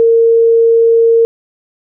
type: tone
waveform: sine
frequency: 458.9 Hz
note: A#4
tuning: 27 cents flat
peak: -5 dBFS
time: 0-1.25 s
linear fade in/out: 0 ms
effects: none